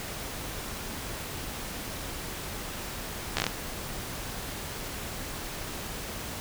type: slowing click train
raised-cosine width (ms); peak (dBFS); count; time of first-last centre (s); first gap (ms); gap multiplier
0.2; -8; 6; 3.37-3.466; 14; 1.16
effects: pink hiss -37 dBFS RMS until 6.4 s